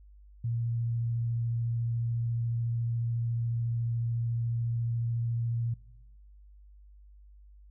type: tone with vibrato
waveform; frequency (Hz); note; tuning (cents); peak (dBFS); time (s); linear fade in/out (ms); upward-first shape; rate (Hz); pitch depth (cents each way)
sine; 116.8; A#2; +4; -28; 0.44-5.74; 5; square; 14; 9
effects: noise-tail reverb RT60 1.0 s tail -19 dB re dry + added 50 Hz sine -51 dBFS peak until 7.7 s